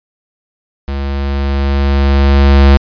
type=tone with level ramp; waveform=square; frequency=69.3 Hz; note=C#2; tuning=in tune; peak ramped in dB=-17 to -3 dBFS; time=0.88-2.77 s; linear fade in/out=0 ms; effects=resampled to 11025 Hz